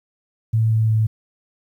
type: tone with pitch steps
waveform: sine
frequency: 111.6 / 110.7 / 109.81 Hz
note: A2 / A2 / A2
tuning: +25 / +11 / -3 cents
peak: -14 dBFS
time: 0.53-1.07 s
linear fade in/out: 10 ms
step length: 180 ms
effects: 9-bit